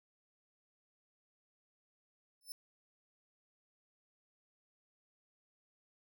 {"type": "tone with exponential growth", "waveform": "15% pulse", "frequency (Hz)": 5290, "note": "E8", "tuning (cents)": 5, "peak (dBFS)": -33, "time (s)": [2.41, 2.52], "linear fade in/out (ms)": 1, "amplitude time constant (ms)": 23, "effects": []}